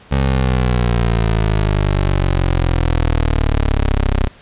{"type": "exponential sweep", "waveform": "20% pulse", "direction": "down", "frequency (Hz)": [68.5, 32.11], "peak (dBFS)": -8, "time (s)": [0.11, 4.28], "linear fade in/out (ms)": 10, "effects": ["pink hiss -44 dBFS RMS until 4.41 s", "resampled to 8000 Hz"]}